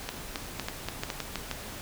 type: clicks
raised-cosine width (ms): 0.2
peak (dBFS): -14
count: 10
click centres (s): 0.09 / 0.358 / 0.597 / 0.685 / 0.886 / 1.035 / 1.102 / 1.203 / 1.357 / 1.513
effects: pink hiss -41 dBFS RMS until 1.81 s